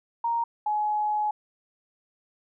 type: tone pair in turn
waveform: sine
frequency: 932.3 / 844 Hz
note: A#5 / G#5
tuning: 0 / +28 cents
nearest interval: major second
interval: 172 cents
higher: first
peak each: -23 dBFS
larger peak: neither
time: 0.24-0.44 / 0.66-1.31 s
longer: second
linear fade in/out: 5 ms
effects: none